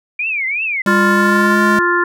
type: tone with vibrato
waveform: sine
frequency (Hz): 2349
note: D7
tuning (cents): 0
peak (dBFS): -16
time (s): 0.19-0.82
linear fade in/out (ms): 5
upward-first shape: triangle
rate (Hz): 2.8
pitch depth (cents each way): 260
type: tone with pitch glide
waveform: square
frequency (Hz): 200 to 209.5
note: G3 to G#3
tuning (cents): +35 to +15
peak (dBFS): -15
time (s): 0.86-1.79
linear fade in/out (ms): 2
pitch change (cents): +80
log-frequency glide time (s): 1.07-1.63
type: harmonic tone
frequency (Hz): 350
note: F4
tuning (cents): +4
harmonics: 1 / 3 / 4 / 5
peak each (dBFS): -17 / -17 / -17 / -17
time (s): 0.87-2.04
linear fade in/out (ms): 5
effects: none